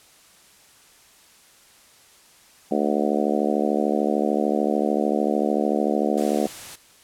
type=harmonic tone; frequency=73.42 Hz; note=D2; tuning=in tune; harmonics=3 / 4 / 5 / 6 / 7 / 8 / 9 / 10; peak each=-25 / -26 / -27 / -28 / -28 / -29 / -30 / -30 dBFS; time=2.71-6.47 s; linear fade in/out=5 ms
type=noise; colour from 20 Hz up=white; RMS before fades=-38 dBFS; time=6.17-6.76 s; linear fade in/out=10 ms
effects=white hiss -53 dBFS RMS until 7.03 s + low-pass 11000 Hz 12 dB/octave